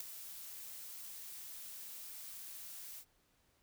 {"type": "noise with ADSR envelope", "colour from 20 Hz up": "blue", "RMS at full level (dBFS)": -37, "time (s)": [0, 3.05], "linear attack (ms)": 6, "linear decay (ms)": 3, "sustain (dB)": -12, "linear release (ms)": 69, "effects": ["pink hiss -74 dBFS RMS until 3.62 s"]}